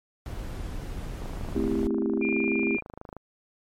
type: noise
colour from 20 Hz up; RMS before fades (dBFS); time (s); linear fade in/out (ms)
brown; -34; 0.26-1.87; 0
type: click train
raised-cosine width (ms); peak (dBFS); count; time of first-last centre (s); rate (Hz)
1; -26; 52; 1.22-3.167; 26.2
type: chord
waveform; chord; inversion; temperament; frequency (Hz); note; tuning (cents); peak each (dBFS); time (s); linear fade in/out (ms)
sine; A minor seventh; none; equal with one note detuned; 220 / 261.6 / 329.6 / 396.3; A3 / C4 / E4 / G4; 0 / 0 / 0 / +19; -29; 1.55-2.77; 5
type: tone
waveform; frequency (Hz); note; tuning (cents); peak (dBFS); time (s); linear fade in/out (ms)
sine; 2397; D7; +35; -28; 2.21-2.81; 20
effects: MP3 64 kbps